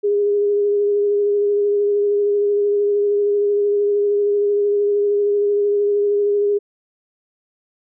sine tone with vibrato, 409.1 Hz, G#4, 26 cents flat, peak -14 dBFS, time 0.03-6.59 s, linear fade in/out 20 ms, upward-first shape sine, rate 13 Hz, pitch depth 17 cents each way, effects none

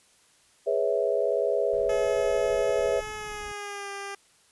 sine chord, C# minor seventh, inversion second, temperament equal with one note detuned, 415.3 / 493.9 / 554.4 / 651.7 Hz, G#4 / B4 / C#5 / E5, 0 / 0 / 0 / -20 cents, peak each -28 dBFS, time 0.66-3.01 s, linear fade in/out 20 ms
brown noise, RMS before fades -46 dBFS, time 1.73-3.52 s, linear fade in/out 2 ms
10% pulse tone with pitch glide, 427.3 to 398.7 Hz, G#4 to G4, +49 to +29 cents, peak -26 dBFS, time 1.89-4.15 s, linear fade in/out 5 ms, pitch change -120 cents, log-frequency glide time 3.15-3.9 s
effects white hiss -61 dBFS RMS until 4.51 s + resampled to 24000 Hz

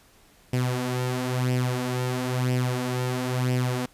sawtooth tone with flanger, 126 Hz, B2, 35 cents sharp, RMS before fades -26 dBFS, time 0.53-3.86 s, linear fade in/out 5 ms, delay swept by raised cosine 0.37 to 5.77 ms, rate 1 Hz, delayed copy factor +0.6, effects pink hiss -57 dBFS RMS until 3.93 s + resampled to 32000 Hz

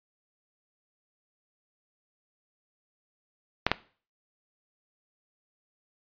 clicks, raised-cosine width 0.3 ms, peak -5 dBFS, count 2, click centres 3.666 / 3.716 s, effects noise-tail reverb RT60 0.4 s tail -18 dB re dry + resampled to 11025 Hz

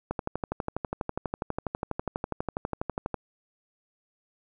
click train, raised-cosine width 1 ms, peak -15 dBFS, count 38, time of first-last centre 0.11-3.143 s, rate 12.2 Hz, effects none

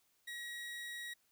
30% pulse tone, 1905 Hz, A#6, 37 cents sharp, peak -40 dBFS, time 0.27-1.14 s, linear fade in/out 10 ms, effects white hiss -75 dBFS RMS until 1.31 s

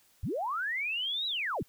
sine linear two-way sweep, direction up then down, 51.91 to 3951 to 51.91 Hz, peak -30 dBFS, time 0.23-1.63 s, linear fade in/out 5 ms, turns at 1.27 s, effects white hiss -65 dBFS RMS until 1.68 s

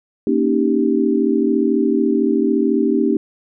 sine chord, Eb dominant seventh, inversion second, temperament equal, 233.1 / 277.2 / 311.1 / 392 Hz, Bb3 / Db4 / Eb4 / G4, 0 / 0 / 0 / 0 cents, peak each -19 dBFS, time 0.27-3.17 s, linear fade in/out 2 ms, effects none

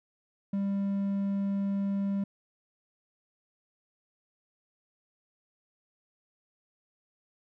triangle tone with hard clipping, 198 Hz, G3, 18 cents sharp, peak -28 dBFS, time 0.53-2.24 s, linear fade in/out 5 ms, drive 6 dB, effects none

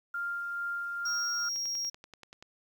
sine tone with tremolo, 1396.9 Hz, F6, in tune, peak -31 dBFS, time 0.14-1.49 s, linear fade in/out 5 ms, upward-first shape sine, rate 2.3 Hz, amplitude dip 25%
triangle tone, 5600 Hz, F8, 4 cents sharp, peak -30 dBFS, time 1.05-1.9 s, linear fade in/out 10 ms
click train, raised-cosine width 0.2 ms, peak -31 dBFS, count 10, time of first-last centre 1.56-2.425 s, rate 10.4 Hz
effects 10-bit

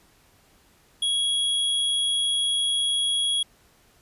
square tone, 3323 Hz, G#7, in tune, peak -22 dBFS, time 1.02-3.43 s, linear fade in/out 5 ms, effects pink hiss -59 dBFS RMS until 4.01 s + resampled to 32000 Hz

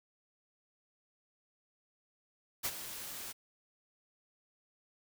white noise with ADSR envelope, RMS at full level -33 dBFS, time 2.63-3.33 s, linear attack 26 ms, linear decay 47 ms, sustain -11 dB, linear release 19 ms, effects none

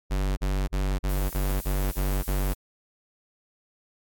square tone bursts, 48 Hz, G1, 36 cents flat, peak -24 dBFS, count 8, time 0.1-2.54 s, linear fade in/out 20 ms, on 270 ms, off 40 ms
clicks, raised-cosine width 0.5 ms, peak -27 dBFS, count 3, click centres 0.92 / 1.328 / 1.511 s
violet noise, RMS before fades -38 dBFS, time 1.08-2.55 s, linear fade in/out 20 ms
effects AAC 64 kbps

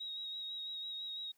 sine tone with vibrato, 3800 Hz, A#7, 33 cents sharp, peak -40 dBFS, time 0-1.32 s, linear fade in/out 10 ms, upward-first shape sine, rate 6 Hz, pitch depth 24 cents each way, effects white hiss -75 dBFS RMS until 1.37 s

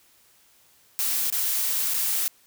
blue noise with dropouts, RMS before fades -25 dBFS, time 0.99-2.28 s, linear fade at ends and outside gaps 0 ms, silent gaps 1.301-1.325 / 1.938-1.942 s, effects white hiss -59 dBFS RMS until 2.46 s

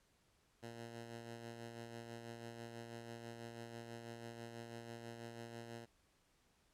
10% pulse tone with tremolo, 116.54 Hz, A#2, in tune, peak -39 dBFS, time 0.62-5.86 s, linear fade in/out 20 ms, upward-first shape sine, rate 6.1 Hz, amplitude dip 40%, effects pink hiss -75 dBFS RMS until 6.73 s + low-pass 11000 Hz 12 dB/octave

